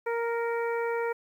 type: harmonic tone with a mistuned harmonic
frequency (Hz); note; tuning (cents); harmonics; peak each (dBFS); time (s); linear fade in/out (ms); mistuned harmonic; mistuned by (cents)
466.2; A#4; 0; 1 / 2 / 3 / 4 / 5; -28 / -34 / -38 / -40 / -42; 0.06-1.13; 10; 5; -21
effects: 10-bit